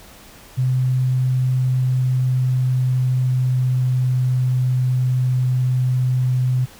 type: tone with pitch glide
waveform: sine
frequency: 128.3 to 127.12 Hz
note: C3 to C3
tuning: -34 to -50 cents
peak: -15 dBFS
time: 0.57-6.66 s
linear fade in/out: 20 ms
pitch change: -16 cents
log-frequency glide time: 1.59-4.35 s
effects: pink hiss -44 dBFS RMS until 6.79 s